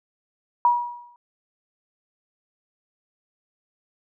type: tone with exponential decay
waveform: sine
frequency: 962 Hz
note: B5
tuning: 46 cents flat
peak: -12 dBFS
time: 0.65-1.16 s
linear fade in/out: 1 ms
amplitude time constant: 110 ms
effects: none